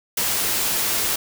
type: noise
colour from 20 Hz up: white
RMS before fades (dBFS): -22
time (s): 0.17-1.16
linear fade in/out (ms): 5
effects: none